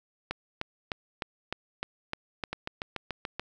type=two click trains; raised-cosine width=0.3 ms; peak=-17 / -15 dBFS; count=7 / 8; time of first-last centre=2.53-3.396 / 0.31-2.438 s; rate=6.93 / 3.29 Hz; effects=none